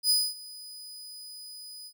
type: tone with ADSR envelope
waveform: sawtooth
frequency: 4978 Hz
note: D#8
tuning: in tune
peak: -17 dBFS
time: 0.03-1.93 s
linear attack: 68 ms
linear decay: 240 ms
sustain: -22 dB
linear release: 65 ms
effects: none